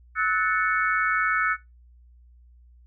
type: chord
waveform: sine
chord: F# minor seventh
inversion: third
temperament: equal with one note detuned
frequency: 1296.6 / 1480 / 1760 / 2217 Hz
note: E6 / F#6 / A6 / C#7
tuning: -29 / 0 / 0 / 0 cents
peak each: -25 / -25 / -28 / -29 dBFS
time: 0.15-1.57 s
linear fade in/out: 50 ms
effects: noise-tail reverb RT60 0.2 s tail -18 dB re dry + added 60 Hz sine -50 dBFS peak until 2.86 s